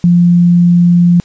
sine tone, 174.2 Hz, F3, 4 cents flat, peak -4 dBFS, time 0.04-1.2 s, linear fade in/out 0 ms, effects white hiss -45 dBFS RMS until 1.24 s + resampled to 16000 Hz

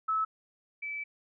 sine tone pair in turn, 1300 / 2308 Hz, E6 / D7, -24 / -31 cents, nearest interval minor seventh, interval 993 cents, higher second, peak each -26 / -34 dBFS, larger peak first, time 0.08-0.25 / 0.82-1.04 s, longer second, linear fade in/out 10 ms, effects none

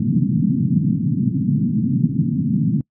pink band-pass noise, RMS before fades -18 dBFS, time 0-2.81 s, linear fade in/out 5 ms, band 120 to 260 Hz, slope 48 dB/octave, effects noise-tail reverb RT60 0.1 s tail -25 dB re dry

